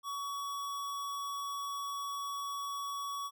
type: tone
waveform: square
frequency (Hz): 1127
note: C#6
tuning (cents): +28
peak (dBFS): -37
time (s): 0.03-3.31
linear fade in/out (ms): 50
effects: none